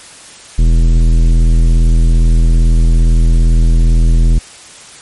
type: tone with tanh clipping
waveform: sine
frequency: 41.2 Hz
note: E1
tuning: in tune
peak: -7 dBFS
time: 0.58-4.39 s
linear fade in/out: 10 ms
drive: 14 dB
effects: white hiss -35 dBFS RMS until 5.01 s + MP3 48 kbps